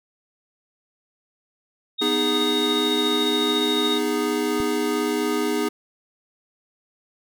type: tone with tremolo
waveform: sine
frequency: 3729 Hz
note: A#7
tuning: in tune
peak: -21 dBFS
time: 1.98-3.99 s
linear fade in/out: 20 ms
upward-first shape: triangle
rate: 14 Hz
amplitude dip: 40%
type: chord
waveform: square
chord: G# minor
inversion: first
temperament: equal with one note detuned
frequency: 246.9 / 311.1 / 412.4 Hz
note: B3 / D#4 / G#4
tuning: 0 / 0 / -12 cents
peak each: -28 / -26 / -25 dBFS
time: 2.01-5.69 s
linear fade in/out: 10 ms
type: click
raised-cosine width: 5 ms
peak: -21 dBFS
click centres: 4.602 s
effects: none